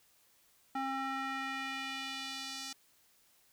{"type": "tone with band-pass filter sweep", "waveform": "square", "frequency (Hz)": 268.3, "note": "C4", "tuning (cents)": 44, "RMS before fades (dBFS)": -39, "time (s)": [0.75, 2.73], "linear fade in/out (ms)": 5, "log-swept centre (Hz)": [1000, 5500], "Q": 1.4, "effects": ["white hiss -68 dBFS RMS until 3.52 s"]}